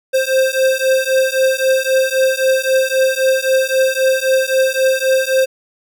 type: beating tone pair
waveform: square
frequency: 524 / 527.8 Hz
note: C5 / C5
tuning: +2 / +15 cents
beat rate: 3.8 Hz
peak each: -16 dBFS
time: 0.13-5.46 s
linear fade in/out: 20 ms
effects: none